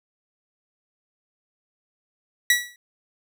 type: tone with exponential decay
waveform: sawtooth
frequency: 1940 Hz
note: B6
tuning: 31 cents flat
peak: -9 dBFS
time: 2.5-2.76 s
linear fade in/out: 2 ms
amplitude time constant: 55 ms
effects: none